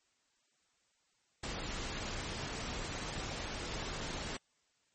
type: noise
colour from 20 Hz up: pink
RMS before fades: -40 dBFS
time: 1.43-4.37 s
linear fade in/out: 5 ms
effects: white hiss -75 dBFS RMS until 4.94 s + MP3 32 kbps

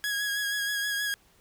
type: tone with vibrato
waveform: sawtooth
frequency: 1657 Hz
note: G#6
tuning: 4 cents flat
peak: -24 dBFS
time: 0.04-1.14 s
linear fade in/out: 0 ms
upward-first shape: sine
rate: 6.3 Hz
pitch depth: 26 cents each way
effects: pink hiss -62 dBFS RMS until 1.4 s

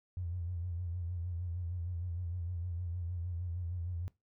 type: tone with vibrato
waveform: triangle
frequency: 87.31 Hz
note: F2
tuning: in tune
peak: -31 dBFS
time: 0.17-4.08 s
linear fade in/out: 0 ms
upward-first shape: sine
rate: 6.5 Hz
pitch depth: 70 cents each way
effects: noise-tail reverb RT60 0.2 s tail -22 dB re dry + tanh soft clip ceiling -33 dBFS

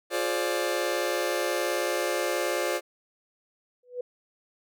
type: chord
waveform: sawtooth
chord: D half-diminished seventh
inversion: first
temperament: just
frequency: 352.4 / 422.9 / 528.6 / 587.3 Hz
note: F4 / Ab4 / C5 / D5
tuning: +16 / +31 / +18 / 0 cents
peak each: -27 / -30 / -26 / -27 dBFS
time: 0.1-2.81 s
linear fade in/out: 50 ms
type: tone with exponential growth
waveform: sine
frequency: 493.9 Hz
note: B4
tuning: in tune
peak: -26 dBFS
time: 3.83-4.01 s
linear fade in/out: 5 ms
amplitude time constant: 39 ms
effects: none

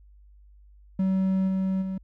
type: tone with level steps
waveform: triangle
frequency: 190 Hz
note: F#3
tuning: 46 cents sharp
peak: -19 / -21 / -26 dBFS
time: 0.99-1.98 s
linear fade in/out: 5 ms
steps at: 1.47 / 1.81 s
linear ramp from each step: 20 ms
effects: added 50 Hz sine -50 dBFS peak until 2.03 s

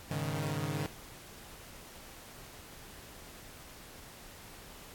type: chord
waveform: sawtooth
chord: Ab suspended fourth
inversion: none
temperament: equal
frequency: 103.83 / 138.59 / 155.56 Hz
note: Ab2 / Db3 / Eb3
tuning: 0 / 0 / 0 cents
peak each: -36 / -33 / -32 dBFS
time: 0.11-0.86 s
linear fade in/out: 0 ms
effects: pink hiss -51 dBFS RMS until 4.94 s + AAC 64 kbps

